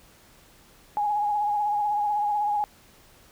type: tone with vibrato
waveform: sine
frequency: 830.6 Hz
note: G#5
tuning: in tune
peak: -22 dBFS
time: 0.97-2.64 s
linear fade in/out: 0 ms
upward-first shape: triangle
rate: 16 Hz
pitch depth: 42 cents each way
effects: pink hiss -55 dBFS RMS until 3.31 s